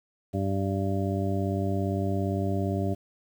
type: harmonic tone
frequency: 97.5 Hz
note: G2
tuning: 9 cents flat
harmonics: 1 / 2 / 3 / 4 / 6 / 7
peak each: -28 / -31 / -33 / -34 / -36 / -36 dBFS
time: 0.33-2.95 s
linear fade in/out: 20 ms
effects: 9-bit